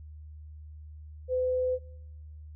sine tone, 508 Hz, B4, 49 cents sharp, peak -25 dBFS, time 1.28-1.79 s, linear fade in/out 50 ms, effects noise-tail reverb RT60 1.0 s tail -26 dB re dry + added 76 Hz sine -43 dBFS peak until 2.55 s

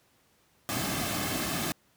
pink noise with comb filter, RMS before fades -31 dBFS, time 0.69-1.72 s, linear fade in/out 0 ms, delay 2.1 ms, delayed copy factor -0.55, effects pink hiss -66 dBFS RMS until 1.96 s + high-pass 80 Hz 12 dB/octave

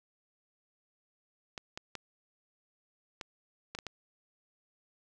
clicks, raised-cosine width 0.2 ms, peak -22 dBFS, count 7, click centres 1.578 / 1.775 / 1.953 / 3.212 / 3.75 / 3.788 / 3.867 s, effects none

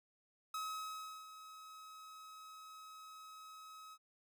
45% pulse tone with ADSR envelope, 1277 Hz, D#6, 45 cents sharp, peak -39 dBFS, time 0.54-3.98 s, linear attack 4 ms, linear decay 710 ms, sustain -13 dB, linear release 50 ms, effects none

